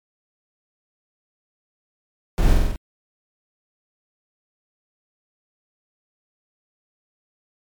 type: noise with echo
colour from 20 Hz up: brown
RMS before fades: -18 dBFS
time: 2.38-2.53 s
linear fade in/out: 0 ms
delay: 46 ms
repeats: 5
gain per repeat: -2 dB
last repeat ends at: 2.76 s
effects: MP3 96 kbps